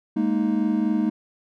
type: chord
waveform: triangle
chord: Ab suspended second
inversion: none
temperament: equal with one note detuned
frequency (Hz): 207.7 / 231.6 / 311.1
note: Ab3 / Bb3 / Eb4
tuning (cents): 0 / -11 / 0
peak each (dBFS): -22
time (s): 0.16-1.1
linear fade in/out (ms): 10
effects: none